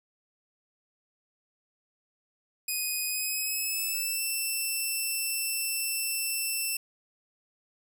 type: tone with pitch glide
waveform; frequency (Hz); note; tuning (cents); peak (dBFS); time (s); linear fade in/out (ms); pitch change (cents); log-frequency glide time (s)
5% pulse; 2495 to 2674; D#7 to E7; +4 to +24; -20; 2.68-6.77; 5; +120; 3.08-4.23
effects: none